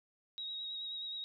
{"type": "tone with vibrato", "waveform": "sine", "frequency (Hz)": 3801, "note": "A#7", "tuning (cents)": 33, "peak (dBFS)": -39, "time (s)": [0.38, 1.24], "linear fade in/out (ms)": 0, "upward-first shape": "triangle", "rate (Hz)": 9.4, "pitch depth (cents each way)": 30, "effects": []}